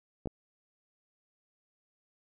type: clicks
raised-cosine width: 2 ms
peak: -23 dBFS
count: 2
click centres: 0.258 / 0.273 s
effects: none